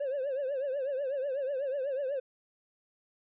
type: tone with vibrato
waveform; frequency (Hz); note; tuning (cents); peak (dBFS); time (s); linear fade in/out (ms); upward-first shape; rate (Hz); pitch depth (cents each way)
triangle; 545; C#5; -29; -27; 0-2.2; 10; triangle; 8.1; 140
effects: tanh soft clip ceiling -26 dBFS + resampled to 8000 Hz